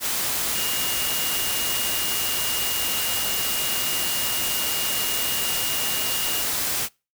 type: tone in noise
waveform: sine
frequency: 2849 Hz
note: F7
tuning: 34 cents sharp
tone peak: -30 dBFS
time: 0.53-6.45 s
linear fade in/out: 50 ms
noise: white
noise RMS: -25 dBFS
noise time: 0-6.89 s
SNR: -8 dB
effects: noise-tail reverb RT60 0.3 s tail -26 dB re dry